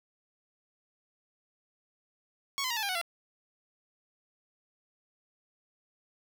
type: tone with pitch steps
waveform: 10% pulse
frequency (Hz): 1108.7 / 1022.6 / 943.1 / 869.9 / 802.3 / 740 / 682.5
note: C#6 / C6 / A#5 / A5 / G5 / F#5 / F5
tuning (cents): 0 / -40 / +20 / -20 / +40 / 0 / -40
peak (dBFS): -22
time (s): 2.58-3.014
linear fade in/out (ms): 0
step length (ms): 62
effects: none